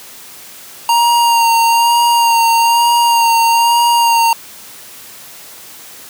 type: tone with vibrato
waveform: square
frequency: 932.3 Hz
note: A#5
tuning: in tune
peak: -9 dBFS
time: 0.89-4.33 s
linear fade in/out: 2 ms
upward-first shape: sine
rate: 1.1 Hz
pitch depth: 23 cents each way
effects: white hiss -35 dBFS RMS until 6.09 s + high-pass 100 Hz 12 dB/octave